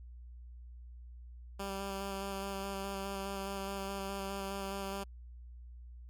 10% pulse tone with vibrato, 196 Hz, G3, in tune, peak -29 dBFS, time 1.59-5.04 s, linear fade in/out 10 ms, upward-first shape square, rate 4.8 Hz, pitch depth 12 cents each way, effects added 60 Hz sine -47 dBFS peak until 6.09 s + MP3 96 kbps

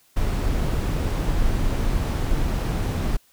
brown noise, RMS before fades -22 dBFS, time 0.16-3.17 s, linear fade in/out 10 ms, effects white hiss -59 dBFS RMS until 3.32 s

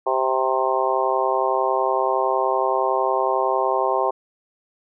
harmonic tone with a mistuned harmonic, 130.81 Hz, C3, in tune, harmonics 3 / 4 / 5 / 6 / 7 / 8, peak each -25 / -25 / -25 / -25 / -25 / -25 dBFS, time 0.06-4.11 s, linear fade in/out 10 ms, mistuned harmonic 8, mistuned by +22 cents, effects none

